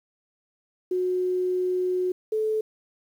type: tone pair in turn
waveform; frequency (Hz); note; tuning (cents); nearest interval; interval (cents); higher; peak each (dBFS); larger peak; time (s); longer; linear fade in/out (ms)
sine; 365.4 / 434.5; F#4 / A4; -22 / -22; minor third; 300; second; -22; neither; 0.91-2.12 / 2.32-2.61; first; 5
effects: 9-bit